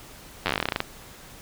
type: slowing click train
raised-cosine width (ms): 0.3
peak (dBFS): -7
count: 16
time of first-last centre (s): 0.46-0.804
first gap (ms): 10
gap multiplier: 1.11
effects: pink hiss -46 dBFS RMS until 1.41 s